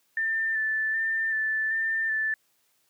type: tone with vibrato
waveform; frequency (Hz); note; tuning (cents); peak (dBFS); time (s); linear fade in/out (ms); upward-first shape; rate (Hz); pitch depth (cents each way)
sine; 1774; A6; +14; -24; 0.17-2.34; 2; square; 1.3; 18
effects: white hiss -69 dBFS RMS until 2.89 s + high-pass 100 Hz 12 dB/octave